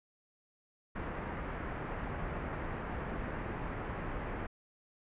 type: low-pass noise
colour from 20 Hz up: pink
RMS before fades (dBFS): -39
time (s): 0.95-4.47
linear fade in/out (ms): 10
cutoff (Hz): 2000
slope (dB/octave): 24
effects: resampled to 8000 Hz